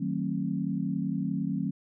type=chord; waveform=sine; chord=D# diminished seventh; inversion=none; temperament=just; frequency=155.56 / 186.68 / 224 / 268.8 Hz; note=D#3 / F#3 / A3 / C4; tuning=0 / +16 / +31 / +47 cents; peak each=-34 / -31 / -34 / -33 dBFS; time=0-1.71 s; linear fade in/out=10 ms; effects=none